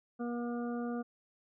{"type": "harmonic tone", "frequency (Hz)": 239, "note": "A#3", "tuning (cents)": 43, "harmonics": [1, 2, 3, 5, 6], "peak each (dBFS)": [-35, -41, -45, -49, -51], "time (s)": [0.19, 1.03], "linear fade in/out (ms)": 20, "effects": []}